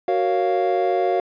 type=chord; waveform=triangle; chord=Gb major seventh; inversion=none; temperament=equal with one note detuned; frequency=371.9 / 466.2 / 554.4 / 698.5 Hz; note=Gb4 / Bb4 / Db5 / F5; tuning=+9 / 0 / 0 / 0 cents; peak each=-20 / -24 / -24 / -19 dBFS; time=0.08-1.2 s; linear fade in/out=2 ms; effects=resampled to 11025 Hz